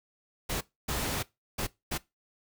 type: noise bursts at uneven times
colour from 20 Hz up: pink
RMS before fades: -32 dBFS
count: 4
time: 0.49-0.61 / 0.88-1.23 / 1.58-1.67 / 1.91-1.98 s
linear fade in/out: 10 ms
effects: noise-tail reverb RT60 0.2 s tail -20 dB re dry